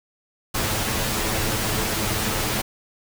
pink noise with comb filter, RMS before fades -24 dBFS, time 0.54-2.62 s, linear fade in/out 10 ms, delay 9.2 ms, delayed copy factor +0.6, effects none

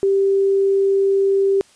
sine tone, 392 Hz, G4, in tune, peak -13 dBFS, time 0.03-1.61 s, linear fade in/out 0 ms, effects white hiss -52 dBFS RMS until 1.75 s + resampled to 22050 Hz

